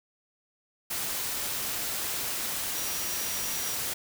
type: tone in noise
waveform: sine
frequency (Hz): 5760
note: F#8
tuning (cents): -47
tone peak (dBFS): -38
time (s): 2.75-3.76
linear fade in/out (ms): 10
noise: white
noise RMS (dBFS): -32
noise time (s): 0.9-3.94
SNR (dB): -9
effects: none